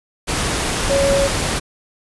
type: tone in noise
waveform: sine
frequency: 554.4 Hz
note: C#5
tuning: in tune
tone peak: -14 dBFS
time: 0.89-1.28 s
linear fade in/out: 20 ms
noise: pink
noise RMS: -20 dBFS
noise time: 0.27-1.6 s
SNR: +3 dB
effects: resampled to 24000 Hz